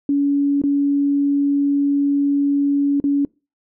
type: tone with dropouts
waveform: sine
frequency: 283 Hz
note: C#4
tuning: 36 cents sharp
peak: -14 dBFS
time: 0.09-3.25 s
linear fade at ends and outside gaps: 2 ms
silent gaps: 0.617-0.637 / 3.001-3.04 s
effects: noise-tail reverb RT60 0.3 s tail -25 dB re dry